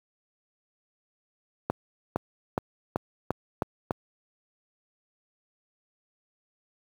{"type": "accelerating click train", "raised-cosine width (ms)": 1, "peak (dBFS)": -11, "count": 7, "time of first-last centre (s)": [1.7, 3.909], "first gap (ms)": 460, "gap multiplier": 0.91, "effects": ["high-pass 80 Hz 12 dB/octave", "8-bit"]}